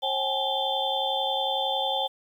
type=tone cluster; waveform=sine; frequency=538 / 774 / 845 / 3164 / 3504 Hz; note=C5 / G5 / G#5 / G7 / A7; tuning=+48 / -22 / +30 / +15 / -8 cents; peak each=-31 / -30 / -31 / -32 / -30 dBFS; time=0.02-2.08 s; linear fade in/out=20 ms; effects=9-bit